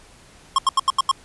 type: tone bursts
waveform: square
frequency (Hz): 1076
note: C6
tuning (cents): +48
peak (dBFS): -14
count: 6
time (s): 0.56-1.114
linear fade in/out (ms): 2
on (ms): 24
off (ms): 82
effects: pink hiss -49 dBFS RMS until 1.24 s + resampled to 24000 Hz